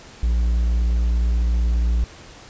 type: tone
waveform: triangle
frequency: 58.27 Hz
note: A#1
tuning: in tune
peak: -14 dBFS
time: 0.23-2.04 s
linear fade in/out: 0 ms
effects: pink hiss -43 dBFS RMS until 2.49 s + resampled to 16000 Hz